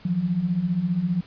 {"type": "beating tone pair", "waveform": "sine", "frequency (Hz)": [164.81, 179.81], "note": ["E3", "F#3"], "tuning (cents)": [0, -49], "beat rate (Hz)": 15, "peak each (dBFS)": [-27, -22], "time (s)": [0.05, 1.21], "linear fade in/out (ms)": 5, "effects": ["pink hiss -50 dBFS RMS until 1.26 s", "resampled to 11025 Hz"]}